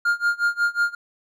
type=tone with tremolo; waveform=triangle; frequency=1409 Hz; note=F6; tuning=15 cents sharp; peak=-14 dBFS; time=0.05-0.95 s; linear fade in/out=5 ms; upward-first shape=sine; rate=5.5 Hz; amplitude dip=95%; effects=none